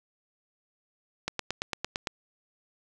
click train, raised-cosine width 0.2 ms, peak -12 dBFS, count 8, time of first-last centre 1.28-2.072 s, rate 8.84 Hz, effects none

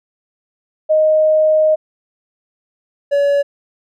sine / triangle tone pair in turn, 622 / 567.9 Hz, D#5 / C#5, -1 / +42 cents, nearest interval major second, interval 157 cents, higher first, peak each -9 dBFS, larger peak neither, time 0.89-1.76 / 3.11-3.43 s, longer first, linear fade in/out 20 ms, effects none

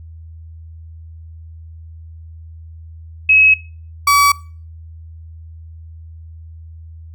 sine / 35% pulse tone pair in turn, 2563 / 1141.7 Hz, E7 / D6, -49 / -49 cents, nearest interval octave + major second, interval 1400 cents, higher first, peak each -7 dBFS, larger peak neither, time 3.29-3.54 / 4.07-4.32 s, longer neither, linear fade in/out 5 ms, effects noise-tail reverb RT60 0.4 s tail -22 dB re dry + added 81 Hz sine -33 dBFS peak until 7.14 s

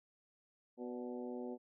harmonic tone with a mistuned harmonic, 123.47 Hz, B2, in tune, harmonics 2 / 3 / 4 / 5 / 6 / 7, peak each -44 / -46 / -48 / -53 / -56 / -58 dBFS, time 0.77-1.58 s, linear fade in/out 50 ms, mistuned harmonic 5, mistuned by -69 cents, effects none

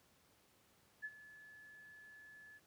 sine tone with ADSR envelope, 1720 Hz, A6, 40 cents flat, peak -40 dBFS, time 1.02-2.6 s, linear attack 27 ms, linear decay 47 ms, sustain -16 dB, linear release 37 ms, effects pink hiss -71 dBFS RMS until 2.66 s + high-pass 80 Hz 12 dB/octave

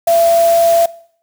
sine tone in noise, 674 Hz, E5, 38 cents sharp, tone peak -8 dBFS, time 0.07-0.86 s, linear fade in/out 5 ms, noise white, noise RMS -25 dBFS, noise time 0.07-0.86 s, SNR +14 dB, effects noise-tail reverb RT60 0.6 s tail -20 dB re dry

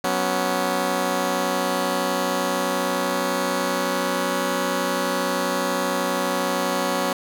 10% pulse chord, F# suspended fourth, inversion none, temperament just, 185 / 246.7 / 277.5 Hz, F#3 / B3 / C#4, 0 / -2 / +2 cents, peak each -18 dBFS, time 0.04-7.13 s, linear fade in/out 2 ms, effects none

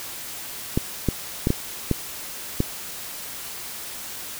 clicks, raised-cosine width 3 ms, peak -6 dBFS, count 6, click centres 0.775 / 1.087 / 1.471 / 1.504 / 1.913 / 2.604 s, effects white hiss -35 dBFS RMS until 4.39 s

